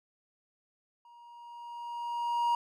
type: tone with level ramp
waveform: triangle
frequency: 948 Hz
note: A#5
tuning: 29 cents sharp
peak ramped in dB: -52 to -22 dBFS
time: 1.05-2.55 s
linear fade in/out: 2 ms
effects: none